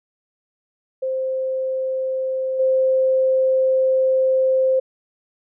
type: tone with level steps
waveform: sine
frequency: 523.3 Hz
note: C5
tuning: in tune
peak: -20 / -14 dBFS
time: 1.02-4.8 s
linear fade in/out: 10 ms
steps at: 2.59 s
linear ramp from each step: 10 ms
effects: none